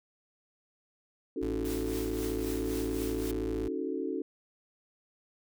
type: chord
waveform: sine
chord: D# half-diminished seventh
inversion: third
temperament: equal with one note detuned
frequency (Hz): 277.2 / 315.8 / 370 / 440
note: C#4 / D#4 / F#4 / A4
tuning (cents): 0 / +26 / 0 / 0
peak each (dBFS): -36 / -37 / -36 / -37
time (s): 1.36-4.22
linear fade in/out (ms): 5
type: tone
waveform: 35% pulse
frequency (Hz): 55.3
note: A1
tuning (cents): +9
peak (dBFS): -35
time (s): 1.41-3.69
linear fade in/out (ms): 20
type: noise with tremolo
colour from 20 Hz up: white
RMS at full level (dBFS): -42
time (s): 1.65-3.31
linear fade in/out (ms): 0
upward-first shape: triangle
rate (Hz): 3.8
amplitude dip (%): 70
effects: none